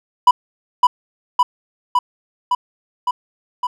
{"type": "tone with echo", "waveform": "triangle", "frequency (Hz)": 987.8, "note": "B5", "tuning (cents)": 0, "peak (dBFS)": -3, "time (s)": [0.27, 0.31], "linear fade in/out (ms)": 5, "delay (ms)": 560, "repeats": 6, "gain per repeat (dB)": -2, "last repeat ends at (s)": 3.67, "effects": []}